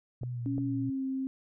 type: tone with vibrato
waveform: sine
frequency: 121 Hz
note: B2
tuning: 35 cents flat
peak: -33 dBFS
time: 0.21-0.9 s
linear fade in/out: 5 ms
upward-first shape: sine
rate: 3.1 Hz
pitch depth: 40 cents each way
type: clicks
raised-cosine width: 2 ms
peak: -27 dBFS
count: 2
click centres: 0.234 / 0.581 s
type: tone with pitch glide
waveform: sine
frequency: 277.2 to 265.1 Hz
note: C#4 to C4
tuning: 0 to +23 cents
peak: -30 dBFS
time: 0.46-1.27 s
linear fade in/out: 0 ms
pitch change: -77 cents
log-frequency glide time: 0.66-1.05 s
effects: none